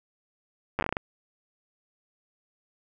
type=slowing click train; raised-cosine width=0.5 ms; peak=-12 dBFS; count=9; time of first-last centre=0.79-0.969 s; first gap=9 ms; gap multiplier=1.25; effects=none